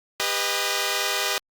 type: chord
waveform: 5% pulse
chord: G augmented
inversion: none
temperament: equal with one note detuned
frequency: 399.8 / 493.9 / 622.3 Hz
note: G4 / B4 / D#5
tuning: +34 / 0 / 0 cents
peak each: -16 dBFS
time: 0.2-1.38 s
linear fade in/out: 0 ms
effects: Opus 48 kbps